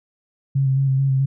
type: tone with vibrato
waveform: sine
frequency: 135 Hz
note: C#3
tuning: 45 cents flat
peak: -15 dBFS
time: 0.55-1.26 s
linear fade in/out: 10 ms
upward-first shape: square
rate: 4.6 Hz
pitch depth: 22 cents each way
effects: none